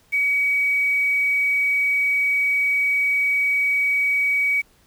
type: tone with quantisation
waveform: sine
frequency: 2265 Hz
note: C#7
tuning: 37 cents sharp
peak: -17 dBFS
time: 0.12-4.62 s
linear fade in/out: 20 ms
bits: 7
effects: pink hiss -58 dBFS RMS until 4.86 s